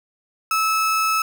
35% pulse tone, 1302 Hz, E6, 22 cents flat, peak -16 dBFS, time 0.51-1.22 s, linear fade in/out 2 ms, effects none

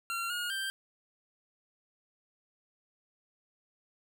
25% pulse tone with pitch steps, 1373 / 1434 / 1574 Hz, F6 / F6 / G6, -30 / +45 / +7 cents, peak -29 dBFS, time 0.1-0.7 s, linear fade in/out 0 ms, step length 200 ms, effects none

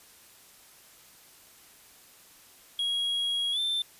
triangle tone with pitch glide, 3300 to 3557 Hz, G#7 to A7, -12 to +18 cents, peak -25 dBFS, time 2.79-3.82 s, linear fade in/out 2 ms, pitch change +130 cents, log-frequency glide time 3.52-3.59 s, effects white hiss -55 dBFS RMS until 3.99 s + resampled to 32000 Hz

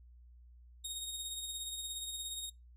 20% pulse tone with tremolo, 3734 Hz, A#7, 2 cents sharp, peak -32 dBFS, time 0.84-2.5 s, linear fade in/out 10 ms, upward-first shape sine, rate 17 Hz, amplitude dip 40%, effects noise-tail reverb RT60 0.2 s tail -25 dB re dry + added 60 Hz sine -55 dBFS peak until 2.76 s

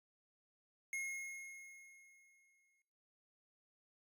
square tone with exponential decay, 2157 Hz, C#7, 48 cents flat, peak -39 dBFS, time 0.93-2.82 s, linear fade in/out 1 ms, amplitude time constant 410 ms, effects noise-tail reverb RT60 1.0 s tail -20 dB re dry + resampled to 32000 Hz

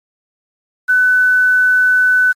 sine tone with quantisation, 1500 Hz, F#6, 23 cents sharp, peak -8 dBFS, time 0.88-2.33 s, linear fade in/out 20 ms, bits 6, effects MP3 64 kbps

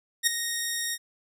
10% pulse tone with ADSR envelope, 1864 Hz, A#6, 1 cent flat, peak -8 dBFS, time 0.23-0.98 s, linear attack 41 ms, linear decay 6 ms, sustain -11 dB, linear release 46 ms, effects none

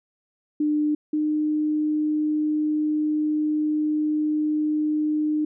sine tone pair in turn, 300 / 304.2 Hz, D4 / D#4, +37 / -39 cents, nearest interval unison, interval 24 cents, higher second, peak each -19 / -20 dBFS, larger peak first, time 0.6-0.95 / 1.13-5.45 s, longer second, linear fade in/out 5 ms, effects none

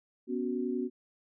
sine chord, B suspended second, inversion none, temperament equal, 246.9 / 277.2 / 370 Hz, B3 / C#4 / F#4, 0 / 0 / 0 cents, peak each -33 / -36 / -34 dBFS, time 0.27-0.9 s, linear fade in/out 50 ms, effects none

